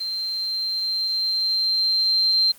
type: tone with level ramp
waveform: sine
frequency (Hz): 4146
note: C8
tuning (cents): -17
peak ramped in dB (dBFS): -25 to -15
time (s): 0-2.52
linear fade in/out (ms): 10
effects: white hiss -48 dBFS RMS until 2.58 s + Opus 48 kbps